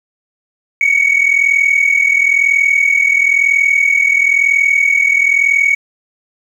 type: tone pair together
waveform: sine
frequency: 2217 / 2258 Hz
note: C#7 / C#7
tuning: 0 / +31 cents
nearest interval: unison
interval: 31 cents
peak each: -10 dBFS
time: 0.81-5.75 s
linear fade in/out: 2 ms
effects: tanh soft clip ceiling -5 dBFS + 7-bit